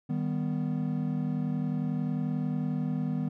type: chord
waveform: triangle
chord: Eb augmented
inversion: none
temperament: equal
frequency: 155.56 / 196 / 246.9 Hz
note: Eb3 / G3 / B3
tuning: 0 / 0 / 0 cents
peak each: -29 / -32 / -30 dBFS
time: 0.09-3.29 s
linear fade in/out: 10 ms
effects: none